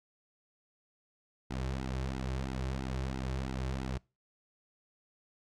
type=tone with flanger; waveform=sawtooth; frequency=65.41 Hz; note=C2; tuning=in tune; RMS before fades=-36 dBFS; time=1.5-3.98 s; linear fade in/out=10 ms; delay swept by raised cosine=1.7 to 4.2 ms; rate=3 Hz; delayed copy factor=-0.9; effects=noise-tail reverb RT60 0.3 s tail -25 dB re dry + low-pass 7000 Hz 12 dB/octave